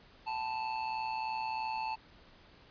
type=tone with amplitude modulation; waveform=square; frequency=880 Hz; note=A5; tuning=in tune; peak=-32 dBFS; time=0.26-1.96 s; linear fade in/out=20 ms; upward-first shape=sine; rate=123 Hz; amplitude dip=55%; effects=pink hiss -59 dBFS RMS until 2.7 s + resampled to 11025 Hz